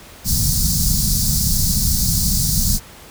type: band-stop noise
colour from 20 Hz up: pink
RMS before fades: -17 dBFS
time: 0.24-2.8 s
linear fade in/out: 50 ms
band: 210 to 4400 Hz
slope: 48 dB/octave
effects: pink hiss -41 dBFS RMS until 3.1 s